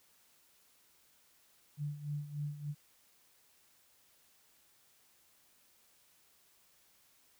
sine tone with tremolo, 146.83 Hz, D3, in tune, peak -34 dBFS, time 1.77-2.75 s, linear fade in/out 50 ms, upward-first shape sine, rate 3.4 Hz, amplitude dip 75%, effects white hiss -68 dBFS RMS until 7.39 s

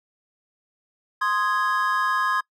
triangle chord, Ab major, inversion first, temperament equal, 1046.5 / 1244.5 / 1661.2 Hz, C6 / Eb6 / Ab6, 0 / 0 / 0 cents, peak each -22 / -24 / -23 dBFS, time 1.21-2.41 s, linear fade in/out 10 ms, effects noise-tail reverb RT60 0.1 s tail -24 dB re dry

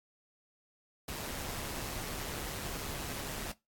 pink noise with amplitude modulation, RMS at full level -38 dBFS, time 1.08-3.52 s, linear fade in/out 5 ms, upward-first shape sine, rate 144 Hz, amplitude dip 40%, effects noise-tail reverb RT60 0.2 s tail -19 dB re dry + AAC 64 kbps

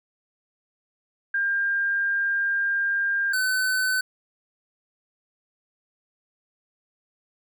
sine / square tone pair in turn, 1601 / 1515.4 Hz, G6 / F#6, +36 / +41 cents, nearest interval minor second, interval 95 cents, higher first, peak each -21 / -22 dBFS, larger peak first, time 1.34-3.33 / 3.33-4.01 s, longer first, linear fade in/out 5 ms, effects none

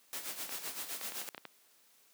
white noise with tremolo, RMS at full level -39 dBFS, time 0.13-1.29 s, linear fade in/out 0 ms, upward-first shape sine, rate 7.8 Hz, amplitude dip 65%
clicks, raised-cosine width 0.3 ms, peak -27 dBFS, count 10, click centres 0.493 / 0.525 / 0.676 / 1.013 / 1.121 / 1.216 / 1.288 / 1.347 / 1.379 / 1.453 s
effects white hiss -66 dBFS RMS until 2.13 s + high-pass 200 Hz 12 dB/octave

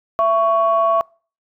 sine tone pair together, 668.2 / 1115 Hz, E5 / C#6, +23 / +10 cents, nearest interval major sixth, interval 887 cents, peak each -15 dBFS, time 0.19-1.01 s, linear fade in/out 0 ms, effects noise-tail reverb RT60 0.4 s tail -26 dB re dry + tanh soft clip ceiling -5 dBFS

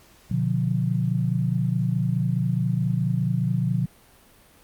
sine chord, B diminished, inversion none, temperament just, 123.47 / 148.16 / 177.8 Hz, B2 / D3 / F3, 0 / +16 / +31 cents, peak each -24 / -26 / -25 dBFS, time 0.31-3.86 s, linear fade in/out 5 ms, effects pink hiss -54 dBFS RMS until 4.63 s + Opus 48 kbps

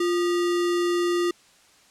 sine tone with sample-and-hold, 349.2 Hz, F4, in tune, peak -20 dBFS, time 0-1.31 s, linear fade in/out 5 ms, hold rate 1575 Hz, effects white hiss -56 dBFS RMS until 1.9 s + low-pass 8000 Hz 12 dB/octave

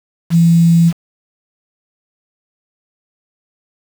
sine tone with quantisation, 167.9 Hz, E3, 32 cents sharp, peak -6 dBFS, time 0.3-0.93 s, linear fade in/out 50 ms, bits 5, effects none

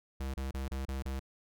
square tone bursts, 66.7 Hz, C2, 34 cents sharp, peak -35 dBFS, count 6, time 0.2-1.195 s, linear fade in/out 5 ms, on 140 ms, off 31 ms, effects none

